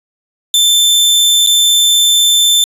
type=tone with dropouts; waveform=sawtooth; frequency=3544 Hz; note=A7; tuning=12 cents sharp; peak=-4 dBFS; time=0.54-2.64 s; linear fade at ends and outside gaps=1 ms; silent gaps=1.464-1.471 s; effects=resampled to 32000 Hz